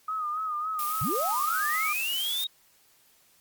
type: tone with vibrato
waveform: sine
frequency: 1244.5 Hz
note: D#6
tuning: in tune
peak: -28 dBFS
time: 0.08-1.93 s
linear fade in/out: 5 ms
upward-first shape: sine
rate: 3.6 Hz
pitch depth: 64 cents each way
type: noise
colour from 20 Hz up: blue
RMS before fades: -34 dBFS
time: 0.79-2.44 s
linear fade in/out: 0 ms
type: linear sweep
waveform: sine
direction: up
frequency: 89 to 3790 Hz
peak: -28 dBFS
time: 1.01-2.47 s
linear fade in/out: 5 ms
effects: white hiss -62 dBFS RMS until 3.4 s + Opus 48 kbps